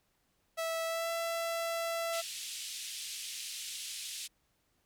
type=tone with pitch glide; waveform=sawtooth; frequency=655 to 668 Hz; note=E5 to E5; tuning=-11 to +23 cents; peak=-29 dBFS; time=0.57-2.22 s; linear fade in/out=20 ms; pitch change=+34 cents; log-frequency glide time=0.86-1.1 s
type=band-pass noise; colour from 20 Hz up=pink; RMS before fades=-42 dBFS; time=2.12-4.28 s; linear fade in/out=20 ms; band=2800 to 11000 Hz; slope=24 dB/octave
effects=pink hiss -75 dBFS RMS until 4.85 s